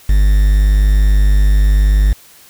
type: tone with quantisation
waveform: triangle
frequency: 50.4 Hz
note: G1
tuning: 49 cents sharp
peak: -5 dBFS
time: 0.09-2.13 s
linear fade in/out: 5 ms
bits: 5
effects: white hiss -43 dBFS RMS until 2.49 s